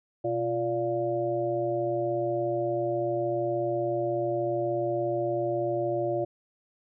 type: harmonic tone with a mistuned harmonic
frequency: 116.54 Hz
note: A#2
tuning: in tune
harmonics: 1 / 3 / 5 / 6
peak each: -36 / -29 / -29 / -34 dBFS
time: 0.24-6.25 s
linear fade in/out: 10 ms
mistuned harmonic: 1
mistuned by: +100 cents
effects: none